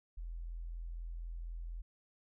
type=tone; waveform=sine; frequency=42.06 Hz; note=E1; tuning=36 cents sharp; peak=-40 dBFS; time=0.17-1.82 s; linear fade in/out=10 ms; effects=none